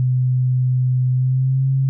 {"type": "tone with pitch glide", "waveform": "sine", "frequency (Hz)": [127.2, 133.99], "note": ["C3", "C3"], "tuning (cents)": [-48, 42], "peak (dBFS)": -14, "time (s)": [0, 1.89], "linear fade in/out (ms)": 0, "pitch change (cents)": 90, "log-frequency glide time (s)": [1.12, 1.68], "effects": []}